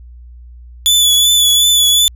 sawtooth tone with vibrato, 3452 Hz, A7, 34 cents flat, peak -5 dBFS, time 0.86-2.08 s, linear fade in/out 0 ms, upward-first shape triangle, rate 2.7 Hz, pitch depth 36 cents each way, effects added 60 Hz sine -33 dBFS peak until 2.15 s

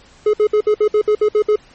triangle tone bursts, 423.4 Hz, G#4, 33 cents sharp, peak -8 dBFS, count 10, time 0.26-1.559 s, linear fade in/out 5 ms, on 75 ms, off 61 ms, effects pink hiss -47 dBFS RMS until 1.74 s + MP3 32 kbps

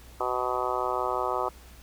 harmonic tone, 125.7 Hz, B2, 31 cents sharp, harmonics 3 / 4 / 5 / 6 / 7 / 8 / 9 / 10, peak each -34 / -34 / -34 / -34 / -34 / -34 / -34 / -34 dBFS, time 0.2-1.49 s, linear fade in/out 5 ms, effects added 61 Hz sine -49 dBFS peak until 1.82 s + pink hiss -53 dBFS RMS until 1.82 s

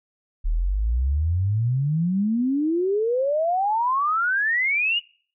sine exponential sweep, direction up, 36.83 to 2932 Hz, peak -19 dBFS, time 0.44-5 s, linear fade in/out 20 ms, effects noise-tail reverb RT60 0.5 s tail -24 dB re dry

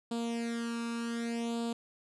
sawtooth tone with flanger, 233.1 Hz, A#3, in tune, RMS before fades -35 dBFS, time 0.11-1.73 s, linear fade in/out 5 ms, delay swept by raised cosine 0.25 to 0.77 ms, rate 0.66 Hz, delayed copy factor +0.8, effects resampled to 24000 Hz

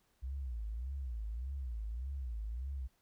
sine tone with vibrato, 60.6 Hz, B1, 32 cents flat, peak -37 dBFS, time 0.22-2.88 s, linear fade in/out 20 ms, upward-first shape sine, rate 1.7 Hz, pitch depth 230 cents each way, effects pink hiss -75 dBFS RMS until 3.01 s

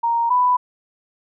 sine tone pair in turn, 932.3 / 992.7 Hz, A#5 / B5, 0 / +9 cents, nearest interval minor second, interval 109 cents, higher second, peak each -16 / -13 dBFS, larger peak second, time 0.03-0.3 / 0.3-0.57 s, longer neither, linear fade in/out 10 ms, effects none

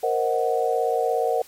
sine chord, C half-diminished seventh, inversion third, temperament equal, 466.2 / 523.3 / 622.3 / 740 Hz, Bb4 / C5 / Eb5 / Gb5, 0 / 0 / 0 / 0 cents, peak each -23 / -27 / -28 / -24 dBFS, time 0.03-1.42 s, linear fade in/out 5 ms, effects white hiss -49 dBFS RMS until 1.47 s + MP3 64 kbps

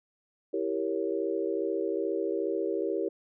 sine chord, E diminished seventh, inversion none, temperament equal, 329.6 / 392 / 466.2 / 554.4 Hz, E4 / G4 / Bb4 / Db5, 0 / 0 / 0 / 0 cents, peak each -33 / -31 / -33 / -36 dBFS, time 0.53-3.09 s, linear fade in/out 10 ms, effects none

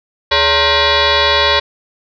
sine tone with frequency modulation, 1410 Hz, F6, 16 cents sharp, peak -9 dBFS, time 0.31-1.6 s, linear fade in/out 10 ms, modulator 495 Hz, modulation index 5.9, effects none

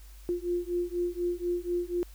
sine beating tone pair, 349.2 / 353.3 Hz, F4 / F4, 0 / +20 cents, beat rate 4.1 Hz, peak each -31 dBFS, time 0.29-2.03 s, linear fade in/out 0 ms, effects added 50 Hz sine -46 dBFS peak until 2.14 s + white hiss -58 dBFS RMS until 2.14 s

